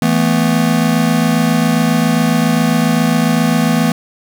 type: chord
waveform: square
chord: E suspended fourth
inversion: none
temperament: just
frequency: 164.81 / 219.8 / 247.2 Hz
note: E3 / A3 / B3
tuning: 0 / -2 / +2 cents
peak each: -16 dBFS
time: 0.02-3.92 s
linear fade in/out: 2 ms
effects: none